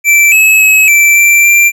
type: tone with pitch steps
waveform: square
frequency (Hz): 2335 / 2583 / 2567 / 2335 / 2349 / 2364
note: D7 / E7 / E7 / D7 / D7 / D7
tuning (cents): -11 / -36 / -47 / -11 / 0 / +11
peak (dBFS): -4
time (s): 0.04-1.72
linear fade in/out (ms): 50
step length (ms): 280
effects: none